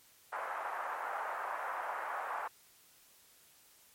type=band-pass noise; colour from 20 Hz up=pink; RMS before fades=-39 dBFS; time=0.32-2.48 s; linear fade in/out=10 ms; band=720 to 1500 Hz; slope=24 dB/octave; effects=white hiss -63 dBFS RMS until 3.94 s + MP3 64 kbps